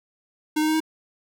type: tone with pitch steps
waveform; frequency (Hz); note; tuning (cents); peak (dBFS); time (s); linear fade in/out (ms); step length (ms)
square; 306.6 / 309.8 / 313 / 316.3; D#4 / D#4 / D#4 / D#4; -25 / -7 / +10 / +29; -20; 0.56-0.804; 10; 61
effects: none